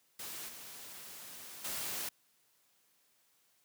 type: noise with level steps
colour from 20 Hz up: white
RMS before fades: -44 / -49 / -39 dBFS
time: 0.19-2.09 s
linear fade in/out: 5 ms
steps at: 0.48 / 1.64 s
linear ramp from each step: 10 ms
effects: white hiss -72 dBFS RMS until 3.64 s + high-pass 100 Hz 12 dB/octave